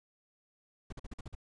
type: noise bursts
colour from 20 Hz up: brown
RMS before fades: -42 dBFS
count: 7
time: 0.9-1.351 s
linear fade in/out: 5 ms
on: 25 ms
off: 46 ms
effects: resampled to 22050 Hz